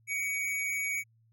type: tone with amplitude modulation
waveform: square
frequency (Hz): 2252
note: C#7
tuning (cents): +27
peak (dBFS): -29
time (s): 0.07-1.04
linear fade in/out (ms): 50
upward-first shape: sine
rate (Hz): 195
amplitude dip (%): 40
effects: added 113 Hz sine -63 dBFS peak until 1.32 s